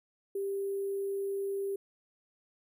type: tone with sample-and-hold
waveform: sine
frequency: 394.8 Hz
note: G4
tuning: 12 cents sharp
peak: -31 dBFS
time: 0.35-1.76 s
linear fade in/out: 5 ms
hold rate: 11025 Hz
effects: none